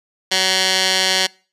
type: tone with band-pass filter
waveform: 15% pulse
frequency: 188.1 Hz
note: F#3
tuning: 29 cents sharp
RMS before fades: -17 dBFS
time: 0.31-1.27 s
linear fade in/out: 10 ms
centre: 4200 Hz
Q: 1.4
effects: noise-tail reverb RT60 0.4 s tail -25 dB re dry + resampled to 32000 Hz